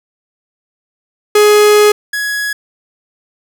45% pulse tone pair in turn, 418.7 / 1674.8 Hz, G#4 / G#6, +14 / +14 cents, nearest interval 2 octaves, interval 2400 cents, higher second, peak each -5 / -15 dBFS, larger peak first, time 1.35-1.92 / 2.13-2.53 s, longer first, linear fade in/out 5 ms, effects none

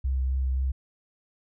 sine tone with vibrato, 65.41 Hz, C2, in tune, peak -23 dBFS, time 0.04-0.72 s, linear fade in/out 10 ms, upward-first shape triangle, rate 3.8 Hz, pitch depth 22 cents each way, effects none

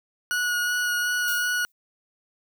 40% pulse tone with vibrato, 1457 Hz, F#6, 27 cents flat, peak -22 dBFS, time 0.31-1.65 s, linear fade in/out 0 ms, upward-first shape sine, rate 2.7 Hz, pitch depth 12 cents each way
violet noise with exponential decay, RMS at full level -29 dBFS, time 1.28-1.72 s, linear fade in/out 1 ms, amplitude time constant 94 ms
effects none

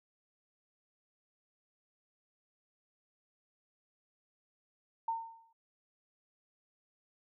sine tone with exponential decay, 910 Hz, A#5, 42 cents flat, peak -29 dBFS, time 5.08-5.53 s, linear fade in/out 5 ms, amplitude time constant 96 ms, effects none

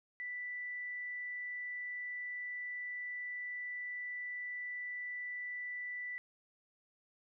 sine tone, 1975.5 Hz, B6, in tune, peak -39 dBFS, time 0.2-6.18 s, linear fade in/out 0 ms, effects none

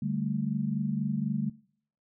sine chord, D suspended fourth, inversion none, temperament equal, 146.83 / 196 / 220 Hz, D3 / G3 / A3, 0 / 0 / 0 cents, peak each -32 dBFS, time 0.02-1.5 s, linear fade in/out 5 ms, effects noise-tail reverb RT60 0.6 s tail -23 dB re dry

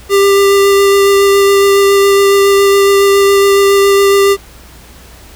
square tone with vibrato, 397.1 Hz, G4, 22 cents sharp, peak -6 dBFS, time 0.09-4.37 s, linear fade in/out 50 ms, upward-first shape sine, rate 7.2 Hz, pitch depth 9 cents each way, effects added 60 Hz sine -38 dBFS peak until 5.35 s + pink hiss -38 dBFS RMS until 5.35 s

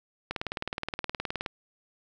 click train, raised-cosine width 0.3 ms, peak -15 dBFS, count 23, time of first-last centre 0.31-1.462 s, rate 19.1 Hz, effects none

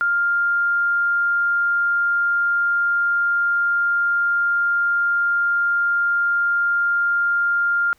sine tone, 1400 Hz, F6, 4 cents sharp, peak -16 dBFS, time 0.01-7.93 s, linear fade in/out 0 ms, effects pink hiss -59 dBFS RMS until 7.98 s

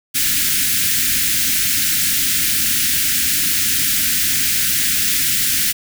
white band-stop noise, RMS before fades -17 dBFS, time 0.14-5.73 s, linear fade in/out 20 ms, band 310 to 1500 Hz, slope 48 dB/octave, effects none

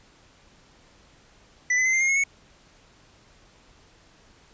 square tone with pitch steps, 1986 / 2022 / 2058 / 2096 / 2133 / 2172 / 2211 Hz, B6 / B6 / C7 / C7 / C7 / C#7 / C#7, +9 / +40 / -29 / +2 / +33 / -36 / -5 cents, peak -20 dBFS, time 1.7-2.239 s, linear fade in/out 5 ms, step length 77 ms, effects pink hiss -56 dBFS RMS until 4.53 s + resampled to 16000 Hz

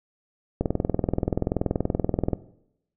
click train, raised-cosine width 2 ms, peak -9 dBFS, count 37, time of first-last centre 0.61-2.332 s, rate 20.9 Hz, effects noise-tail reverb RT60 0.8 s tail -18 dB re dry

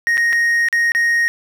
triangle tone with dropouts, 1868 Hz, A#6, 3 cents sharp, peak -11 dBFS, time 0.07-1.28 s, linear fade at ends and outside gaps 0 ms, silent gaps 0.172-0.178 / 0.327-0.33 / 0.686-0.727 / 0.919-0.949 s, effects none

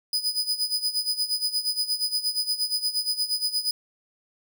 40% pulse tone with tremolo, 4978 Hz, D#8, in tune, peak -20 dBFS, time 0.13-3.71 s, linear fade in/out 2 ms, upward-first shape sine, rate 8.5 Hz, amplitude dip 80%, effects none

